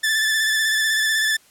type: tone with vibrato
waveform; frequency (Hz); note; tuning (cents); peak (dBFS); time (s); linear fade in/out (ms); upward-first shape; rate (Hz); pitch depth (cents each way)
sawtooth; 1752; A6; -8; -14; 0.03-1.37; 10; square; 16; 22
effects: white hiss -54 dBFS RMS until 1.5 s + low-pass 12000 Hz 12 dB/octave